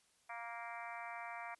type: harmonic tone with a mistuned harmonic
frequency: 233.1 Hz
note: A#3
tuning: in tune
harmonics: 3 / 4 / 5 / 6 / 7 / 8 / 9 / 10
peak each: -49 / -50 / -52 / -54 / -56 / -55 / -54 / -53 dBFS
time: 0.29-1.55 s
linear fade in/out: 10 ms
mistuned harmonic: 4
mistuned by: +17 cents
effects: white hiss -73 dBFS RMS until 1.59 s + resampled to 24000 Hz